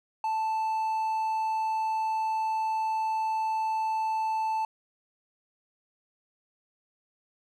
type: tone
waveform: triangle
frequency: 880 Hz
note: A5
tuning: in tune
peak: -24 dBFS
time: 0.24-4.65 s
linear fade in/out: 2 ms
effects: none